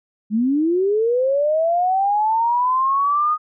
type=linear sweep; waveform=sine; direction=up; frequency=203.4 to 1244.5 Hz; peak=-15 dBFS; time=0.3-3.38 s; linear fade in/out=50 ms; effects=none